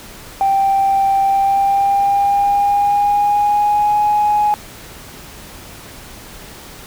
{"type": "tone with pitch glide", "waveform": "sine", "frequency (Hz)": [784, 835.4], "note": ["G5", "G#5"], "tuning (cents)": [0, 10], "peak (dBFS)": -10, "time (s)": [0.41, 4.54], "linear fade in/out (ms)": 0, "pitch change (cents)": 110, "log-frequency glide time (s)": [1.24, 4], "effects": ["tanh soft clip ceiling -7 dBFS", "pink hiss -36 dBFS RMS until 6.86 s"]}